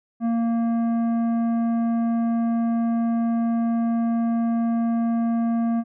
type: tone with tanh clipping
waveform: sine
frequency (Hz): 231.1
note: A#3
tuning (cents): -15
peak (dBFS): -21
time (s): 0.2-5.84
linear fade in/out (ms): 50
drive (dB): 10
effects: none